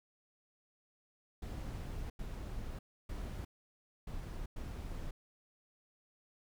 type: noise bursts at uneven times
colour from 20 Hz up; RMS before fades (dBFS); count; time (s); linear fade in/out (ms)
brown; -42; 5; 1.42-2.1 / 2.19-2.79 / 3.09-3.45 / 4.07-4.46 / 4.56-5.11; 5
effects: none